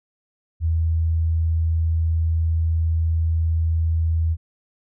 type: tone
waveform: sine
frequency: 81.5 Hz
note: E2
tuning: 19 cents flat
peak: -17 dBFS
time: 0.6-4.37 s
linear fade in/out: 50 ms
effects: none